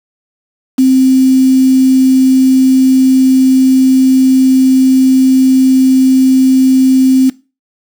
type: tone with quantisation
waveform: sine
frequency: 261.6 Hz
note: C4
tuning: in tune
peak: -4 dBFS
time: 0.78-7.3 s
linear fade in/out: 10 ms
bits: 4
effects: noise-tail reverb RT60 0.3 s tail -20 dB re dry